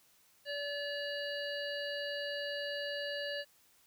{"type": "harmonic tone", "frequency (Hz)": 575, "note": "D5", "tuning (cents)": -37, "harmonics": [1, 3, 5, 7, 8], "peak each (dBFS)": [-39, -41, -44, -48, -46], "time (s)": [0.45, 3.45], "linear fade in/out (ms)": 50, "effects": ["white hiss -67 dBFS RMS until 3.86 s"]}